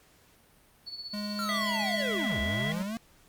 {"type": "tone with tremolo", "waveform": "sine", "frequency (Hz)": 4435, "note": "C#8", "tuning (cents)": 0, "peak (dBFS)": -35, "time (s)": [0.86, 2.03], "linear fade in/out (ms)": 20, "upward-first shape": "sine", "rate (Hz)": 16, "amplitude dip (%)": 65}
{"type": "tone", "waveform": "square", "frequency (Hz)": 207.7, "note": "G#3", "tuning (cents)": 0, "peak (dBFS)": -34, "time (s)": [1.13, 2.83], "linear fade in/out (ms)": 10}
{"type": "linear two-way sweep", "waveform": "square", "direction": "down then up", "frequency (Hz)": [1396.9, 62.6, 233.8], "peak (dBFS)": -33, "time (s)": [1.39, 2.97], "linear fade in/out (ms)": 0, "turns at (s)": 2.4}
{"type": "harmonic tone", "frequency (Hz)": 659, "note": "E5", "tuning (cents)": -1, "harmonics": [1, 3, 5], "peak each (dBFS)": [-38, -32, -37], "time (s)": [1.49, 2.72], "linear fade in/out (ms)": 0}
{"effects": ["pink hiss -61 dBFS RMS until 3.28 s", "Opus 48 kbps"]}